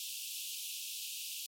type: high-pass noise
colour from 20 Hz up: pink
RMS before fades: -42 dBFS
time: 0-1.46 s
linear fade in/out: 0 ms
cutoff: 2600 Hz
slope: 96 dB/octave
effects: MP3 64 kbps